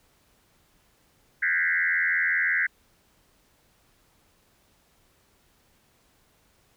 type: tone with frequency modulation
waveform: sine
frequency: 1800 Hz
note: A6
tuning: 39 cents sharp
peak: -21 dBFS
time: 1.42-2.67 s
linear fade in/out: 10 ms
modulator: 85.6 Hz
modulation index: 3.3
effects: pink hiss -64 dBFS RMS until 6.76 s